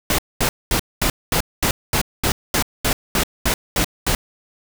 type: noise bursts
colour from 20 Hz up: pink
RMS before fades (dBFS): -18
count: 14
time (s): 0.1-4.15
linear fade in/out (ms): 2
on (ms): 85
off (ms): 220
effects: none